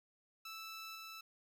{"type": "tone with level steps", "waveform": "15% pulse", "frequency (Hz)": 1318.5, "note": "E6", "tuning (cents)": 0, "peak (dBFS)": [-40, -42], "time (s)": [0.45, 1.21], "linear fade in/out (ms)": 5, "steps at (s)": 0.95, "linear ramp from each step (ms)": 5, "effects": []}